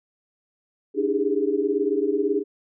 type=tone cluster; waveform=sine; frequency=289.7 / 317.4 / 398 / 416.2 Hz; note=D4 / D#4 / G4 / G#4; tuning=-24 / +35 / +26 / +4 cents; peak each=-27 / -29 / -24 / -24 dBFS; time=0.94-2.44 s; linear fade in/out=50 ms; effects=none